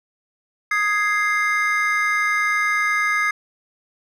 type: chord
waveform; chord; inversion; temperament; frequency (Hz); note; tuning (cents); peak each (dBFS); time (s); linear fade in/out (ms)
triangle; Ab major; second; equal; 1244.5 / 1661.2 / 2093; Eb6 / Ab6 / C7; 0 / 0 / 0; -21 / -21 / -19; 0.71-3.31; 5
effects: none